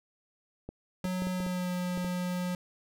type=clicks; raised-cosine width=2 ms; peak=-26 dBFS; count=8; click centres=0.69 / 1.053 / 1.221 / 1.27 / 1.403 / 1.465 / 1.975 / 2.046 s
type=tone with pitch glide; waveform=square; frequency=183.5 to 179.83 Hz; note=F#3 to F#3; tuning=-14 to -49 cents; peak=-31 dBFS; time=1.04-2.55 s; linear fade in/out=2 ms; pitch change=-35 cents; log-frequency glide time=1.31-1.71 s
effects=none